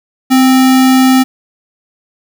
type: tone with sample-and-hold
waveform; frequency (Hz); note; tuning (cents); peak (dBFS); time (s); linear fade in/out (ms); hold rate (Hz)
sine; 259.1; C4; -17; -4; 0.3-1.24; 20; 1050
effects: none